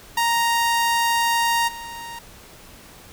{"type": "tone with level steps", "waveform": "sawtooth", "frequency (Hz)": 932.3, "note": "A#5", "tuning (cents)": 0, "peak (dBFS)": [-14, -29], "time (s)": [0.17, 2.19], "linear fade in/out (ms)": 5, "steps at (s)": 1.67, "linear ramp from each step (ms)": 20, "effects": ["pink hiss -45 dBFS RMS until 3.12 s"]}